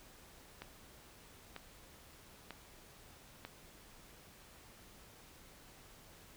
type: click train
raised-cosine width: 0.3 ms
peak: -29 dBFS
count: 4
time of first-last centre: 0.62-3.45 s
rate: 1.06 Hz
effects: pink hiss -59 dBFS RMS until 6.36 s